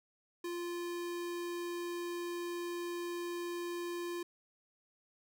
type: tone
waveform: square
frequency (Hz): 347.6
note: F4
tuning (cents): -8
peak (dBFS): -38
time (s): 0.44-4.23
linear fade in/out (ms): 5
effects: none